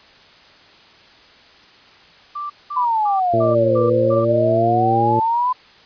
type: tone bursts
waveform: sine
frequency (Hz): 1174.7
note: D6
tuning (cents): 0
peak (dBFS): -24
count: 6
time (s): 2.35-4.25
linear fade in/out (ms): 10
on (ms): 150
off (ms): 200
type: exponential two-way sweep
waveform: sine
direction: down then up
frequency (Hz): 1020 to 483.8 to 1020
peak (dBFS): -15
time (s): 2.76-5.53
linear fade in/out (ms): 10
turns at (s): 3.85
type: harmonic tone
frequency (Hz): 115.2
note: A#2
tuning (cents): -20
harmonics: 1 / 2 / 3 / 4 / 5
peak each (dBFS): -22 / -25 / -21 / -25 / -26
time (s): 3.33-5.2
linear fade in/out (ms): 10
effects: white hiss -47 dBFS RMS until 5.85 s + resampled to 11025 Hz